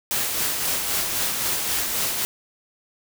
white noise with tremolo, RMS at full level -23 dBFS, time 0.11-2.25 s, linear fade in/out 0 ms, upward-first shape sine, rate 3.8 Hz, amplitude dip 35%, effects none

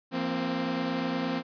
sawtooth chord, F suspended fourth, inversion none, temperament equal with one note detuned, 170.72 / 233.1 / 261.6 Hz, F3 / Bb3 / C4, -39 / 0 / 0 cents, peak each -31 / -30 / -26 dBFS, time 0.11-1.43 s, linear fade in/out 50 ms, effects resampled to 11025 Hz

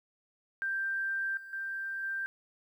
sine tone with level steps, 1576 Hz, G6, 9 cents sharp, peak -30 / -44 / -34 / -32 dBFS, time 0.62-2.26 s, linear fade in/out 0 ms, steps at 1.37 / 1.53 / 2.03 s, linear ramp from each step 2 ms, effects 11-bit

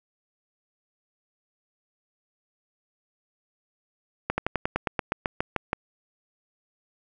slowing click train, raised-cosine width 0.5 ms, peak -9 dBFS, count 13, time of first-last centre 4.3-5.731 s, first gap 80 ms, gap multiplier 1.07, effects none

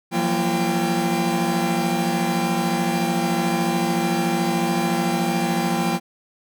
45% pulse tone cluster, 170.2 / 183.9 / 233.4 / 340.1 / 793 Hz, F3 / F#3 / A#3 / F4 / G5, -44 / -10 / +2 / -46 / +20 cents, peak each -26 dBFS, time 0.11-6 s, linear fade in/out 50 ms, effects none

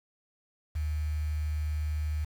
sine tone with quantisation, 76.1 Hz, D#2, 38 cents flat, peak -28 dBFS, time 0.75-2.25 s, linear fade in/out 10 ms, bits 8, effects none

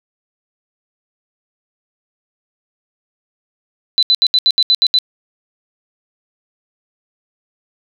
sine tone bursts, 4006 Hz, B7, 24 cents sharp, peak -8 dBFS, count 9, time 3.98-4.987 s, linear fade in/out 0 ms, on 47 ms, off 73 ms, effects none

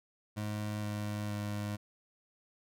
25% pulse tone with pitch steps, 105.4 / 104.61 / 103.83 Hz, G#2 / G#2 / G#2, +26 / +13 / 0 cents, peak -31 dBFS, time 0.36-1.77 s, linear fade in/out 20 ms, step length 470 ms, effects none

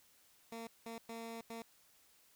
15% pulse tone bursts at uneven times, 228.7 Hz, A#3, 33 cents flat, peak -38 dBFS, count 4, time 0.52-0.67 / 0.86-0.98 / 1.09-1.41 / 1.5-1.62 s, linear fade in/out 2 ms, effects white hiss -68 dBFS RMS until 2.35 s

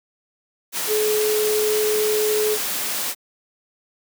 sine tone in noise, 426.4 Hz, G#4, 46 cents sharp, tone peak -18 dBFS, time 0.87-2.58 s, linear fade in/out 50 ms, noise white, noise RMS -25 dBFS, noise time 0.72-3.15 s, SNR +4 dB, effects high-pass 200 Hz 12 dB/octave

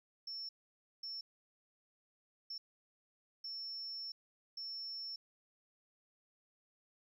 triangle tone bursts at uneven times, 5400 Hz, E8, 41 cents sharp, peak -39 dBFS, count 5, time 0.27-0.49 / 1.03-1.21 / 2.5-2.58 / 3.44-4.12 / 4.57-5.16 s, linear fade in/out 5 ms, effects tanh soft clip ceiling -39 dBFS

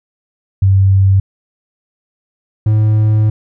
sine / triangle tone pair in turn, 96.7 / 107.72 Hz, G2 / A2, -23 / -36 cents, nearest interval major second, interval 187 cents, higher second, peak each -6 dBFS, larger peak neither, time 0.62-1.2 / 2.66-3.3 s, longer second, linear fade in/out 5 ms, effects none

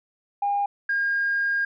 sine tone pair in turn, 809 / 1618 Hz, G#5 / G#6, -46 / -46 cents, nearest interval octave, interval 1200 cents, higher second, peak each -20 dBFS, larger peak neither, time 0.42-0.66 / 0.89-1.65 s, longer second, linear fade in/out 5 ms, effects tanh soft clip ceiling -16 dBFS

